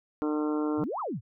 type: harmonic tone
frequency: 151.3 Hz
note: D#3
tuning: 48 cents flat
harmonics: 2 / 3 / 4 / 5 / 6 / 7 / 8 / 9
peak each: -27 / -33 / -41 / -43 / -43 / -42 / -46 / -43 dBFS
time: 0.22-0.84 s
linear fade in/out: 0 ms
type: exponential two-way sweep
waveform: sine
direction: up then down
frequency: 90.5 to 1312 to 90.5 Hz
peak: -30 dBFS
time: 0.77-1.21 s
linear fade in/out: 50 ms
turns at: 1 s
effects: none